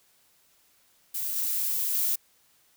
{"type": "noise with level steps", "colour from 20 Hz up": "violet", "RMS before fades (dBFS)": [-31, -28, -26], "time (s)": [1.14, 2.16], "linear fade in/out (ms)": 10, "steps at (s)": [1.36, 1.94], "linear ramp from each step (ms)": 2, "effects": ["white hiss -64 dBFS RMS until 2.76 s"]}